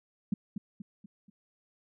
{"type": "tone with echo", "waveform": "sine", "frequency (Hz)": 201.5, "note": "G3", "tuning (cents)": 48, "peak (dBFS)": -24, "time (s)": [0.32, 0.34], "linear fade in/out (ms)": 5, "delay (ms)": 240, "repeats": 4, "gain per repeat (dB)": -7, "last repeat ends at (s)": 1.3, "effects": []}